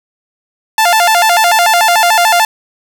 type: tone with vibrato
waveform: sawtooth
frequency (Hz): 784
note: G5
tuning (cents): 0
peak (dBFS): -3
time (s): 0.78-2.45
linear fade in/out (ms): 2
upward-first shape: square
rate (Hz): 6.8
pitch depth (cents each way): 200
effects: none